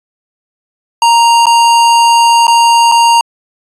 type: tone with dropouts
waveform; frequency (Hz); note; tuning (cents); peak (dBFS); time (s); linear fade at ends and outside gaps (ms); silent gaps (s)
square; 932.3; A#5; 0; -5; 1.02-3.21; 2; 1.457-1.467 / 2.469-2.479 / 2.916-2.92
effects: resampled to 22050 Hz